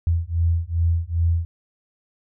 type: beating tone pair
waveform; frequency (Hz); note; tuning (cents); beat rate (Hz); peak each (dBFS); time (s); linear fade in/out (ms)
sine; 82.8 / 85.3; E2 / F2; +8 / -40; 2.5; -21; 0.07-1.45; 0
effects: none